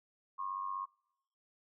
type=tone with amplitude modulation; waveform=sine; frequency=1080 Hz; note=C#6; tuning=45 cents flat; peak=-33 dBFS; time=0.38-0.86 s; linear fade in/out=20 ms; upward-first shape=sine; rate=96 Hz; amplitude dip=70%; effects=noise-tail reverb RT60 0.8 s tail -24 dB re dry